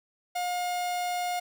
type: tone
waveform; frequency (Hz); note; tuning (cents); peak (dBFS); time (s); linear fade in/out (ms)
45% pulse; 714; F5; +38; -28; 0.35-1.4; 10
effects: none